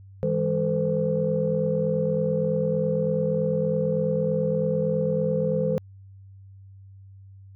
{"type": "tone cluster", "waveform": "sine", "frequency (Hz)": [159.6, 202.9, 443, 512], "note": ["D#3", "G#3", "A4", "C5"], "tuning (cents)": [44, -40, 12, -38], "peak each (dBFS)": [-26, -29, -29, -24], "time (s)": [0.23, 5.78], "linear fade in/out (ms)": 0, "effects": ["tanh soft clip ceiling -11 dBFS", "added 97 Hz sine -44 dBFS peak until 7.55 s"]}